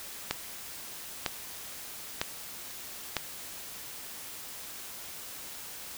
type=click train; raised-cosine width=0.2 ms; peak=-10 dBFS; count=4; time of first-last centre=0.31-3.167 s; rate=1.05 Hz; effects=white hiss -43 dBFS RMS until 5.97 s